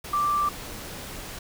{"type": "tone in noise", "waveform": "sine", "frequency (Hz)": 1174.7, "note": "D6", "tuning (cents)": 0, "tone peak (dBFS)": -21, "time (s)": [0.13, 0.49], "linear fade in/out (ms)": 5, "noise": "pink", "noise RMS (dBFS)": -38, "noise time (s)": [0.04, 1.39], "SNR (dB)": 14, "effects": []}